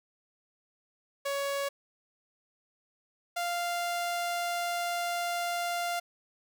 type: tone pair in turn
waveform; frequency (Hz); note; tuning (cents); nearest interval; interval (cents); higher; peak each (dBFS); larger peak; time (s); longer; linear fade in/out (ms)
sawtooth; 559 / 696.2; C#5 / F5; +14 / -6; major third; 380; second; -26; neither; 1.25-1.69 / 3.36-6; second; 10
effects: none